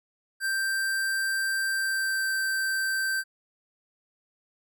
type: tone with pitch glide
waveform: square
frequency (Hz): 1570 to 1558.3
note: G6 to G6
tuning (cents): +2 to -11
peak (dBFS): -26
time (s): 0.4-3.24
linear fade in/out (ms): 50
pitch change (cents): -13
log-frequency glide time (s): 1.73-2.31
effects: none